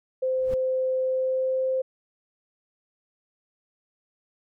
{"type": "tone with pitch glide", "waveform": "sine", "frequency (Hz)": [518, 521.9], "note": ["C5", "C5"], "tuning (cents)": [-17, -4], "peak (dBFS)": -22, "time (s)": [0.22, 1.82], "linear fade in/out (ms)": 10, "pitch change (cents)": 13, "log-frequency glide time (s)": [1.01, 1.68]}
{"type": "noise with exponential growth", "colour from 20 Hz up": "brown", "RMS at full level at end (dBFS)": -32, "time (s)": [0.36, 0.54], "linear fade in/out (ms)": 0, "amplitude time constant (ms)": 39}
{"effects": []}